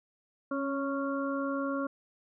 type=harmonic tone with a mistuned harmonic; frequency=277.2 Hz; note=C#4; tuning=in tune; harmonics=1 / 2 / 4 / 5; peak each=-32 / -35 / -38 / -39 dBFS; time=0.51-1.87 s; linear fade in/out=5 ms; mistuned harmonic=1; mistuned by=-15 cents; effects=none